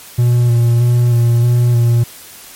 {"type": "tone with vibrato", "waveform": "triangle", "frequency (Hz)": 119.7, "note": "A#2", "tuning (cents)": 46, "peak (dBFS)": -6, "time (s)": [0.18, 2.04], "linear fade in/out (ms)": 10, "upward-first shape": "square", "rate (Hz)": 1.6, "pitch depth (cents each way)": 20, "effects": ["white hiss -36 dBFS RMS until 2.55 s", "MP3 64 kbps"]}